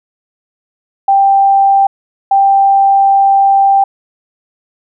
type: tone pair in turn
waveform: sine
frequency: 787 / 787 Hz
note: G5 / G5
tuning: +7 / +7 cents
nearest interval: unison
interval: 0 cents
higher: neither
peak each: -5 dBFS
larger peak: neither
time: 1.08-1.87 / 2.31-3.84 s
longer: second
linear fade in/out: 5 ms
effects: none